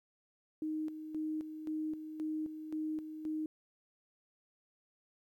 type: tone with tremolo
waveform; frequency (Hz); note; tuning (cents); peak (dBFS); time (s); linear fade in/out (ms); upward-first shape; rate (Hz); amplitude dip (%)
sine; 310.8; D#4; -2; -34; 0.62-3.46; 2; square; 1.9; 60
effects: 12-bit